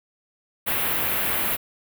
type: band-stop noise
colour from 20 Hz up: white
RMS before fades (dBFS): -24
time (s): 0.66-1.57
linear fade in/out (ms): 20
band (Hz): 3100 to 12000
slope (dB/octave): 24
effects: none